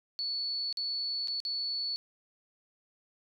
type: tone with dropouts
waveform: sine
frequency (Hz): 4435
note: C#8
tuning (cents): 0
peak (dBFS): -31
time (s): 0.19-1.96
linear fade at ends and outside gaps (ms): 0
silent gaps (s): 0.727-0.772 / 1.274-1.282 / 1.402-1.451
effects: none